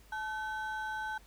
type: ring-modulated tone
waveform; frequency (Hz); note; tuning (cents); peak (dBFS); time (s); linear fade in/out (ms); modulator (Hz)
triangle; 1194; D6; +28; -30; 0.12-1.18; 5; 329
effects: added 50 Hz sine -57 dBFS peak until 1.26 s + pink hiss -62 dBFS RMS until 1.26 s